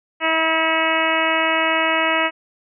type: harmonic tone with a mistuned harmonic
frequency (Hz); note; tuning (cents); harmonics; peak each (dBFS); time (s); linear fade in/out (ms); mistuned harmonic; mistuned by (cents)
322.4; E4; -38; 1 / 2 / 3 / 4 / 5 / 6 / 7 / 8 / 9; -27 / -23 / -24 / -24 / -27 / -24 / -24 / -25 / -27; 0.2-2.31; 50; 7; -27
effects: none